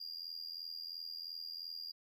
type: tone with amplitude modulation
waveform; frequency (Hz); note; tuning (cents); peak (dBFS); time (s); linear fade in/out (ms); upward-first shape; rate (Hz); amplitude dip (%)
triangle; 4810; D8; +41; -38; 0-1.92; 10; sine; 82.9; 80
effects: none